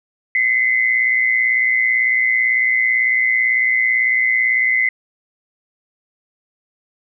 sine tone pair together, 2034 / 2152 Hz, C7 / C7, -50 / +48 cents, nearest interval minor second, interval 98 cents, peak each -14 / -20 dBFS, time 0.35-4.89 s, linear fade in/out 2 ms, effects none

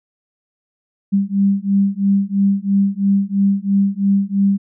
sine beating tone pair, 196.4 / 199.4 Hz, G3 / G3, +4 / +30 cents, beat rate 3 Hz, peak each -16 dBFS, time 1.12-4.58 s, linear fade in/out 20 ms, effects none

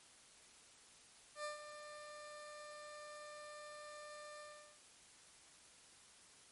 20% pulse tone with ADSR envelope, 597 Hz, D5, 28 cents sharp, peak -36 dBFS, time 1.35-4.79 s, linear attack 94 ms, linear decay 130 ms, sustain -10 dB, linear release 390 ms, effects white hiss -63 dBFS RMS until 6.51 s + MP3 48 kbps

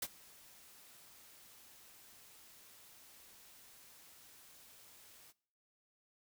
white noise with ADSR envelope, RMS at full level -37 dBFS, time 0.02-5.33 s, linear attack 6 ms, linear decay 44 ms, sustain -23 dB, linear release 31 ms, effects noise-tail reverb RT60 0.6 s tail -22 dB re dry

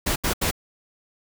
pink noise bursts, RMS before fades -23 dBFS, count 3, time 0.06-0.512 s, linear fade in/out 10 ms, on 100 ms, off 76 ms, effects none

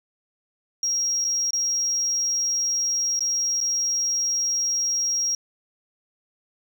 sine tone with dropouts, 5620 Hz, F8, 10 cents sharp, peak -20 dBFS, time 0.83-5.35 s, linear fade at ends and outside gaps 2 ms, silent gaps 1.244-1.248 / 1.507-1.532 / 3.193-3.206 / 3.605-3.611 s, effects tanh soft clip ceiling -16 dBFS + 8-bit

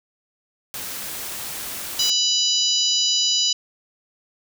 white noise, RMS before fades -31 dBFS, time 0.74-2.1 s, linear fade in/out 0 ms
harmonic tone, 987 Hz, B5, 1 cent flat, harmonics 3 / 4 / 5 / 6 / 7, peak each -23 / -23 / -22 / -26 / -27 dBFS, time 1.99-3.53 s, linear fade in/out 5 ms
effects none

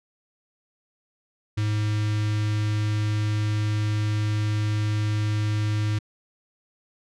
square tone with notch filter, 106.1 Hz, G#2, 38 cents sharp, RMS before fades -24 dBFS, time 1.57-5.99 s, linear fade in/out 10 ms, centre 660 Hz, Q 0.55, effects low-pass 6000 Hz 12 dB/octave

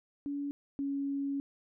sine tone pair in turn, 284.4 / 278.7 Hz, C#4 / C#4, +45 / +9 cents, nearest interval unison, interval 36 cents, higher first, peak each -33 / -31 dBFS, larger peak second, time 0.26-0.51 / 0.79-1.4 s, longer second, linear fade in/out 0 ms, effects none

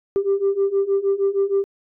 sine beating tone pair, 390.9 / 397.3 Hz, G4 / G4, -5 / +23 cents, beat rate 6.4 Hz, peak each -20 / -18 dBFS, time 0.16-1.64 s, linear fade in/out 0 ms, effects tanh soft clip ceiling -12 dBFS

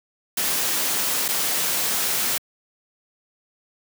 white noise with dropouts, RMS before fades -23 dBFS, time 0.37-2.38 s, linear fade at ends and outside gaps 5 ms, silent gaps 1.282-1.286 s, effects high-pass 150 Hz 12 dB/octave

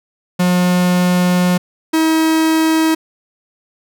45% pulse tone pair in turn, 179.4 / 319.7 Hz, F3 / D#4, +47 / +47 cents, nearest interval minor seventh, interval 1000 cents, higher second, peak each -11 dBFS, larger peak neither, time 0.39-1.58 / 1.93-2.95 s, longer first, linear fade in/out 10 ms, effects none

